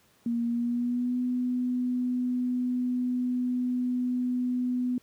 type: tone with pitch glide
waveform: sine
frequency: 235 to 249 Hz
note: A#3 to B3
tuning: +14 to +14 cents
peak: -25 dBFS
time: 0.26-4.98 s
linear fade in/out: 2 ms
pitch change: +100 cents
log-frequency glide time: 0.45-1.19 s
effects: pink hiss -63 dBFS RMS until 5.02 s + high-pass 100 Hz 12 dB/octave